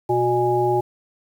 harmonic tone with a mistuned harmonic, 121.6 Hz, B2, 26 cents flat, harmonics 1 / 3 / 5 / 7, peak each -26 / -19 / -28 / -21 dBFS, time 0.09-0.81 s, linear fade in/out 10 ms, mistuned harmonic 7, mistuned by -47 cents, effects 8-bit

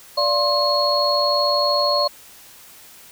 sine tone cluster, 582 / 695 / 1059 / 4318 Hz, D5 / F5 / C6 / C#8, -16 / -9 / +21 / -46 cents, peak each -20 / -27 / -22 / -20 dBFS, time 0.17-2.08 s, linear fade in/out 10 ms, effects white hiss -45 dBFS RMS until 3.11 s

